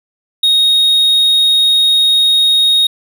triangle tone, 3738 Hz, A#7, 4 cents sharp, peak -6 dBFS, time 0.43-2.87 s, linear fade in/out 5 ms, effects none

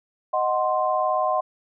sine chord, C diminished, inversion first, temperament equal, 622.3 / 740 / 1046.5 Hz, Eb5 / Gb5 / C6, 0 / 0 / 0 cents, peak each -24 dBFS, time 0.33-1.41 s, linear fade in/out 10 ms, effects none

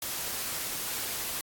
white noise, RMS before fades -34 dBFS, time 0.02-1.41 s, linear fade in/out 2 ms, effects AAC 64 kbps

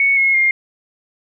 sine tone with pitch steps, 2217 / 2169 / 2122 Hz, C#7 / C#7 / C7, 0 / -38 / +24 cents, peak -11 dBFS, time 0-0.51 s, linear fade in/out 2 ms, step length 170 ms, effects none

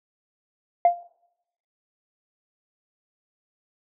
sine tone with exponential decay, 697 Hz, F5, 4 cents flat, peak -9 dBFS, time 0.85-1.03 s, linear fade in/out 2 ms, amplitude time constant 38 ms, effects noise-tail reverb RT60 0.8 s tail -22 dB re dry + tanh soft clip ceiling -9 dBFS

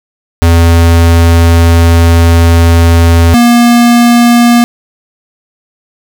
square tone pair in turn, 84 / 238.2 Hz, E2 / A#3, +33 / +38 cents, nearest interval octave + tritone, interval 1805 cents, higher second, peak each -3 dBFS, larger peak neither, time 0.42-3.34 / 3.34-4.64 s, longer first, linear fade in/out 0 ms, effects none

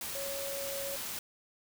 sine tone in noise, 554.4 Hz, C#5, in tune, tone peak -38 dBFS, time 0.15-0.96 s, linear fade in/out 2 ms, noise white, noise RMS -39 dBFS, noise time 0.01-1.19 s, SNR -2 dB, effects none

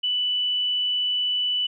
sine tone, 2976 Hz, F#7, 9 cents sharp, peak -21 dBFS, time 0.03-1.67 s, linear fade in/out 10 ms, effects none

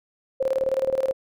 sine tone with tremolo, 530 Hz, C5, 22 cents sharp, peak -18 dBFS, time 0.4-1.13 s, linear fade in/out 10 ms, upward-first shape square, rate 19 Hz, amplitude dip 75%, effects none

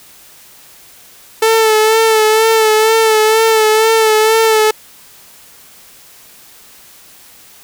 sawtooth tone with vibrato, 440 Hz, A4, in tune, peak -4 dBFS, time 1.42-4.71 s, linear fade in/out 5 ms, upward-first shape sine, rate 2.1 Hz, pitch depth 36 cents each way, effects white hiss -41 dBFS RMS until 7.63 s

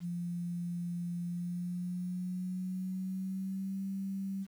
sine tone with pitch glide, 174 to 194.18 Hz, F3 to G3, -6 to -16 cents, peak -34 dBFS, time 0-4.47 s, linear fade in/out 50 ms, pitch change +190 cents, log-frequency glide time 1.25-3.84 s, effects 10-bit

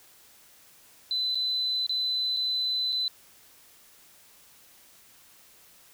sine tone with dropouts, 4018 Hz, B7, 29 cents sharp, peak -25 dBFS, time 1.11-3.08 s, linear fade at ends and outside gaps 1 ms, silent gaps 1.347-1.354 / 1.865-1.894 / 2.365-2.37 / 2.923-2.927 s, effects white hiss -56 dBFS RMS until 5.93 s

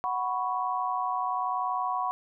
sine chord, F# suspended fourth, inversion none, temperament equal, 740 / 987.8 / 1108.7 Hz, F#5 / B5 / C#6, 0 / 0 / 0 cents, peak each -31 dBFS, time 0.04-2.11 s, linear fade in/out 0 ms, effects none

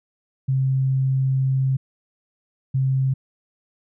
sine tone pair in turn, 132.9 / 132.9 Hz, C3 / C3, +27 / +27 cents, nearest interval unison, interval 0 cents, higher neither, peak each -17 dBFS, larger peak neither, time 0.48-1.77 / 2.74-3.14 s, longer first, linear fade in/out 10 ms, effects none

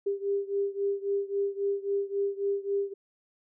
sine beating tone pair, 397.8 / 401.5 Hz, G4 / G4, +25 / +41 cents, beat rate 3.7 Hz, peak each -29 / -31 dBFS, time 0.06-2.94 s, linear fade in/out 10 ms, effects none

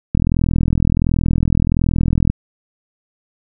click train, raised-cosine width 5 ms, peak -3 dBFS, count 90, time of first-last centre 0.15-2.3 s, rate 41.4 Hz, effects none

